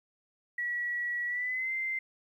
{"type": "tone with pitch glide", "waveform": "sine", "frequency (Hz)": [1931, 2082], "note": ["B6", "C7"], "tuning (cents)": [-39, -9], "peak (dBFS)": -30, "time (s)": [0.58, 1.99], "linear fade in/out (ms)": 5, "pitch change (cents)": 130, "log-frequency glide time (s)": [1.27, 1.72], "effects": ["11-bit"]}